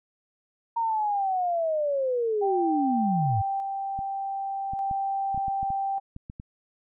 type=linear sweep; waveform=sine; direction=down; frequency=932.3 to 92.5 Hz; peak=-23 dBFS; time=0.76-3.42 s; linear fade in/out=10 ms
type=tone with tremolo; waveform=sine; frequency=784 Hz; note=G5; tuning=in tune; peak=-25 dBFS; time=2.41-6 s; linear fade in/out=20 ms; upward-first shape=square; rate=0.42 Hz; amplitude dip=30%
type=clicks; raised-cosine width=5 ms; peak=-26 dBFS; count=11; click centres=3.99 / 4.735 / 4.912 / 5.346 / 5.377 / 5.482 / 5.63 / 5.704 / 6.164 / 6.299 / 6.399 s
effects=none